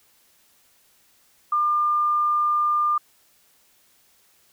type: tone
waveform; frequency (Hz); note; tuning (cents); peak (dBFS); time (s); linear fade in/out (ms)
sine; 1200; D6; +37; -18; 1.52-2.98; 5
effects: white hiss -60 dBFS RMS until 4.52 s